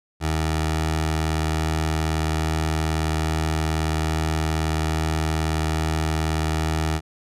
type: tone with notch filter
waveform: 15% pulse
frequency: 78.8 Hz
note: D#2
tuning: 23 cents sharp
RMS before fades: -23 dBFS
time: 0.2-7.01 s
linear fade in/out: 50 ms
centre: 220 Hz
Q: 1.5
effects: low-pass 11000 Hz 12 dB/octave